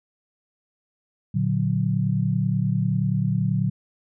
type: chord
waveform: sine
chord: Bb augmented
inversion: none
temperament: equal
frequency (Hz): 116.54 / 146.83 / 185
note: Bb2 / D3 / F#3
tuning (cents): 0 / 0 / 0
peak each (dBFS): -24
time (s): 1.34-3.7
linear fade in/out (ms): 10
effects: none

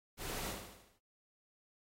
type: noise with echo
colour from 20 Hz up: pink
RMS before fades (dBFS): -43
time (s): 0.17-0.55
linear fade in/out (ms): 50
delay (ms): 75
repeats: 6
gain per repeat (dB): -5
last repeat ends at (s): 1
effects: AAC 48 kbps

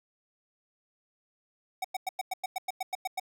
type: tone bursts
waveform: square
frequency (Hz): 752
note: F#5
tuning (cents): +28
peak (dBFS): -30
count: 12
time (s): 1.82-3.198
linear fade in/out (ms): 5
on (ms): 25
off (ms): 98
effects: none

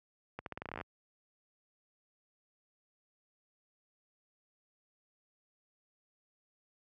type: accelerating click train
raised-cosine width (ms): 0.5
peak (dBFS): -25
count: 14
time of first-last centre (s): 0.39-0.812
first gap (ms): 72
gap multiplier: 0.85
effects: high-pass 60 Hz 12 dB/octave

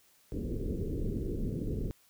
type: low-pass noise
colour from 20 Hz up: pink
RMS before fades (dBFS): -34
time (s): 0.32-1.91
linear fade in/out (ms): 0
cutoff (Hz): 460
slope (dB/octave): 48
effects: white hiss -65 dBFS RMS until 2.09 s

